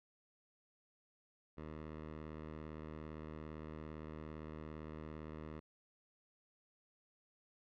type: tone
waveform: 10% pulse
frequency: 77.6 Hz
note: D#2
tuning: 4 cents flat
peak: -38 dBFS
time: 1.57-5.6 s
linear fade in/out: 10 ms
effects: low-pass 2000 Hz 12 dB/octave